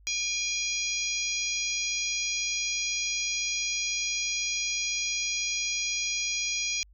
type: harmonic tone with a mistuned harmonic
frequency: 822 Hz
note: G#5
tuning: 18 cents flat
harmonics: 3 / 4 / 5 / 6 / 7 / 8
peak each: -32 / -37 / -38 / -36 / -34 / -34 dBFS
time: 0.07-6.83 s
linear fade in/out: 0 ms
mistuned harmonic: 3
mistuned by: -35 cents
effects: added 50 Hz sine -53 dBFS peak until 6.93 s